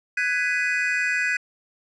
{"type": "chord", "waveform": "triangle", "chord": "G# minor seventh", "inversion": "third", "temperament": "just", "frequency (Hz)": [1495.1, 1661.2, 1993.5, 2492], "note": ["F#6", "G#6", "B6", "D#7"], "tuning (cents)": [18, 0, 16, 2], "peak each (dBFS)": -25, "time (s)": [0.17, 1.37], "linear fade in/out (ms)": 5, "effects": ["resampled to 24000 Hz"]}